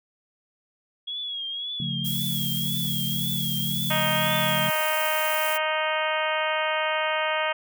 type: tone with vibrato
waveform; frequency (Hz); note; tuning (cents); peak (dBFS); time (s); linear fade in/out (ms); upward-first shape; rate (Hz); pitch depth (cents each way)
sine; 3322; G#7; 0; -29; 1.07-4.68; 10; triangle; 1.9; 79
type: chord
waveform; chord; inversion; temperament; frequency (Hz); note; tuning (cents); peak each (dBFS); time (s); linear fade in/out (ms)
sine; Db augmented; none; equal; 138.59 / 174.61 / 220; Db3 / F3 / A3; 0 / 0 / 0; -31 / -32 / -34; 1.8-4.7; 2
type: noise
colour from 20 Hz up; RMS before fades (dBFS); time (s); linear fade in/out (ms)
violet; -31; 2.04-5.58; 20
type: harmonic tone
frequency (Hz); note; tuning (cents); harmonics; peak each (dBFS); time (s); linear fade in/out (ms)
311.1; D#4; 0; 2 / 3 / 4 / 5 / 6 / 7 / 8 / 9 / 10; -28 / -30 / -31 / -32 / -33 / -33 / -34 / -35 / -35; 3.9-7.53; 10
effects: none